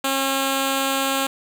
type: tone with notch filter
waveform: 5% pulse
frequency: 270.8 Hz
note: C#4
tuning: 40 cents flat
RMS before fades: -22 dBFS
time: 0.04-1.27 s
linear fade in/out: 5 ms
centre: 2000 Hz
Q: 2
effects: none